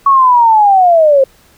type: linear sweep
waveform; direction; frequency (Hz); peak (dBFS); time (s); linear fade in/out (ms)
sine; down; 1121 to 523.3; -4; 0.06-1.24; 5
effects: pink hiss -47 dBFS RMS until 1.57 s